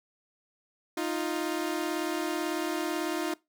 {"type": "tone pair together", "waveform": "sawtooth", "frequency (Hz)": [311.1, 349.2], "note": ["D#4", "F4"], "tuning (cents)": [0, 0], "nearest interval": "major second", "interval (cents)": 200, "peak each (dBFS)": -28, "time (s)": [0.97, 3.34], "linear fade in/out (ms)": 5, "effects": ["noise-tail reverb RT60 0.2 s tail -21 dB re dry"]}